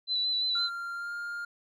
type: tone with vibrato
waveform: sine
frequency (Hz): 4000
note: B7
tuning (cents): +21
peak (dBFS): -26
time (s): 0.07-0.7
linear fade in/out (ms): 50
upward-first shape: square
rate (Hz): 5.8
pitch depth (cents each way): 21
type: tone with pitch glide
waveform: triangle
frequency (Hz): 1388 to 1407.4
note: F6 to F6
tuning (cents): -11 to +13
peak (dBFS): -32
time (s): 0.55-1.45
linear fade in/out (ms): 5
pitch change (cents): +24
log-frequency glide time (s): 0.94-1.12
effects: none